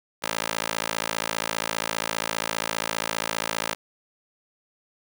15% pulse tone with high-pass filter, 55 Hz, A1, in tune, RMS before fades -29 dBFS, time 0.22-3.75 s, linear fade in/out 20 ms, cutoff 670 Hz, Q 0.5, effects none

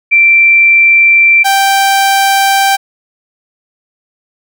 sine / sawtooth tone pair in turn, 2349 / 783.9 Hz, D7 / G5, 0 / 0 cents, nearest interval octave + perfect fifth, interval 1900 cents, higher first, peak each -3 dBFS, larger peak neither, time 0.11-1.44 / 1.44-2.77 s, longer neither, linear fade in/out 20 ms, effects none

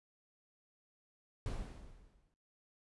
brown noise with exponential decay, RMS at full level -36 dBFS, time 1.46-2.34 s, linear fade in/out 1 ms, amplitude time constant 190 ms, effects noise-tail reverb RT60 0.7 s tail -26 dB re dry + resampled to 24000 Hz

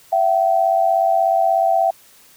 sine tone pair together, 669.4 / 766 Hz, E5 / G5, +26 / -40 cents, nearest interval major second, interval 234 cents, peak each -16 / -16 dBFS, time 0.12-1.91 s, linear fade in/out 10 ms, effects white hiss -49 dBFS RMS until 2.36 s

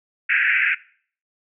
pink band-pass noise, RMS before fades -19 dBFS, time 0.29-0.75 s, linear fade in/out 10 ms, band 1500 to 2600 Hz, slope 96 dB/octave, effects noise-tail reverb RT60 0.5 s tail -20 dB re dry

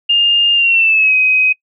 sine tone with pitch glide, 2816 to 2523 Hz, F7 to D#7, +14 to +23 cents, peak -8 dBFS, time 0.09-1.53 s, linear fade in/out 10 ms, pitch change -191 cents, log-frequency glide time 0.54-1.15 s, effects noise-tail reverb RT60 0.1 s tail -25 dB re dry

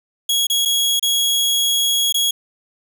sawtooth tone with dropouts, 3322 Hz, G#7, in tune, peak -12 dBFS, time 0.29-2.31 s, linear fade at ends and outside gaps 5 ms, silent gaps 0.469-0.499 / 0.652-0.656 / 0.996-1.026 / 2.125-2.143 s, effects none

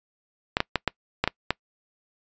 clicks, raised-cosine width 0.3 ms, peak -5 dBFS, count 7, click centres 0.569 / 0.604 / 0.757 / 0.877 / 1.24 / 1.276 / 1.506 s, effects noise-tail reverb RT60 0.1 s tail -25 dB re dry + resampled to 16000 Hz

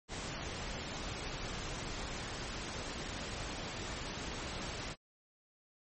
pink noise, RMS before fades -41 dBFS, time 0.08-4.96 s, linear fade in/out 50 ms, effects MP3 32 kbps

